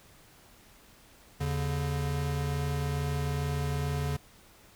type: tone pair together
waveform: square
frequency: 80.22 / 142.6 Hz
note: E2 / C#3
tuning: -47 / +49 cents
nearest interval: minor seventh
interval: 996 cents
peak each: -34 / -31 dBFS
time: 1.4-4.17 s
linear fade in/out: 10 ms
effects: pink hiss -57 dBFS RMS until 4.75 s